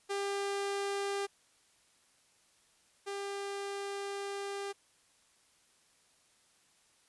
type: tone pair in turn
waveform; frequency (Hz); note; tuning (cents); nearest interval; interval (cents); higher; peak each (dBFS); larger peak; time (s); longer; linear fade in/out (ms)
sawtooth; 398.9 / 398.9; G4 / G4; +30 / +30; unison; 0; neither; -29 / -33; first; 0.09-1.27 / 3.06-4.73; second; 20
effects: white hiss -68 dBFS RMS until 7.08 s + resampled to 24000 Hz